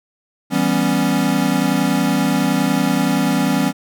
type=chord; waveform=square; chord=C# half-diminished seventh; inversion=first; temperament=equal; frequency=164.81 / 196 / 246.9 / 277.2 Hz; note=E3 / G3 / B3 / C#4; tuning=0 / 0 / 0 / 0 cents; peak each=-23 / -21 / -21 / -20 dBFS; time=0.5-3.73 s; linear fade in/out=50 ms; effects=none